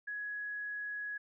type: tone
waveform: sine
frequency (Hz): 1675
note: G#6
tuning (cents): +14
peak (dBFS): -37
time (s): 0.07-1.18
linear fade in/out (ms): 10
effects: none